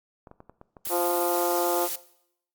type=clicks; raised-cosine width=1 ms; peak=-31 dBFS; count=7; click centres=0.272 / 0.314 / 0.404 / 0.496 / 0.614 / 0.768 / 0.871 s
type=noise; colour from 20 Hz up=blue; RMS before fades=-31 dBFS; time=0.85-1.96 s; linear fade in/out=5 ms
type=harmonic tone; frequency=174.61 Hz; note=F3; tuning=in tune; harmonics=2 / 3 / 4 / 5 / 6 / 7 / 8; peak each=-27 / -29 / -29 / -31 / -37 / -37 / -41 dBFS; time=0.89-1.89 s; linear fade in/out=50 ms
effects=noise-tail reverb RT60 0.7 s tail -17 dB re dry + Opus 48 kbps